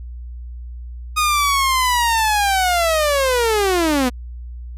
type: linear sweep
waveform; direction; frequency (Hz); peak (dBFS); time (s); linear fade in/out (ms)
sawtooth; down; 1244.5 to 239.8; -11; 1.16-4.1; 20
effects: added 60 Hz sine -29 dBFS peak until 4.77 s + resampled to 32000 Hz